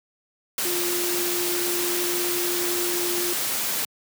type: tone in noise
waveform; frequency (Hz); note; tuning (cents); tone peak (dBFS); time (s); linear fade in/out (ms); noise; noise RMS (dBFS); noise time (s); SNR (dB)
sine; 351.4; F4; +11; -27; 0.65-3.33; 2; white; -26; 0.58-3.85; -4
effects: high-pass 150 Hz 12 dB/octave